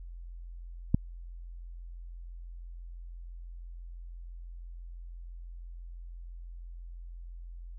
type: click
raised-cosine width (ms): 5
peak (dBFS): -10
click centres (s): 0.945
effects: added 43 Hz sine -41 dBFS peak until 7.78 s